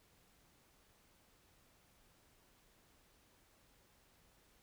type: silence
effects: pink hiss -70 dBFS RMS until 4.62 s